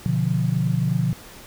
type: chord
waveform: sine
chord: B diminished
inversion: none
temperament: equal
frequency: 123.47 / 146.83 / 174.61 Hz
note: B2 / D3 / F3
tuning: 0 / 0 / 0 cents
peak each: -23 dBFS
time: 0.06-1.13 s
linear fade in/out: 0 ms
effects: pink hiss -43 dBFS RMS until 1.46 s